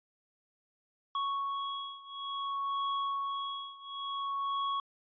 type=beating tone pair; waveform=square; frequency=1108.7 / 1109.27 Hz; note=C#6 / C#6; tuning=0 / +1 cents; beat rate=0.57 Hz; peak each=-36 / -38 dBFS; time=1.15-4.8 s; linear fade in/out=2 ms; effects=resampled to 11025 Hz